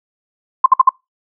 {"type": "tone bursts", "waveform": "sine", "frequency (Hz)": 1046.5, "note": "C6", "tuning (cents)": 0, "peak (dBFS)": -3, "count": 4, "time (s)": [0.64, 0.892], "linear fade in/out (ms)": 5, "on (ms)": 21, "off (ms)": 56, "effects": ["noise-tail reverb RT60 0.2 s tail -24 dB re dry"]}